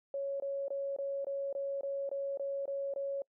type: tone bursts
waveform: sine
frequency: 554.4 Hz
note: C#5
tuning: in tune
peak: -33 dBFS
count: 11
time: 0.14-3.22 s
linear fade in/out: 2 ms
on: 260 ms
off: 22 ms
effects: noise-tail reverb RT60 0.1 s tail -26 dB re dry